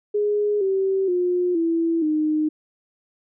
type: tone with pitch steps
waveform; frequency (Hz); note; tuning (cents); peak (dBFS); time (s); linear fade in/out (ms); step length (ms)
sine; 415.3 / 385.3 / 357.4 / 331.5 / 307.5; G#4 / G4 / F4 / E4 / D#4; 0 / -30 / +40 / +10 / -20; -18; 0.14-2.49; 10; 470
effects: none